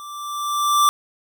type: tone with level ramp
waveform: square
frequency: 1174 Hz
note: D6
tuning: 1 cent flat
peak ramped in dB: -35 to -12 dBFS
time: 0-0.89 s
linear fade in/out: 0 ms
effects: none